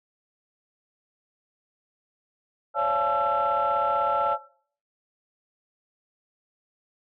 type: tone cluster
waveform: sine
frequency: 538 / 574 / 686 / 862 / 1340 Hz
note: C5 / D5 / F5 / A5 / E6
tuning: +48 / -40 / -31 / -36 / +28 cents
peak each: -31 / -28 / -30 / -26 / -25 dBFS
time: 2.74-4.38 s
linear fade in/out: 50 ms
effects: noise-tail reverb RT60 0.5 s tail -18 dB re dry + tanh soft clip ceiling -15 dBFS